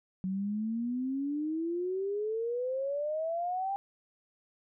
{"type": "exponential sweep", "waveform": "sine", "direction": "up", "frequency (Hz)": [185, 800], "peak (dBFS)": -30, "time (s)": [0.24, 3.76], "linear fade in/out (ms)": 0, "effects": []}